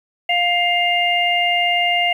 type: harmonic tone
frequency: 702 Hz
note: F5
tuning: 9 cents sharp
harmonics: 1 / 3 / 4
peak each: -19 / -19 / -19 dBFS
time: 0.29-2.13 s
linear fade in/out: 5 ms
effects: 8-bit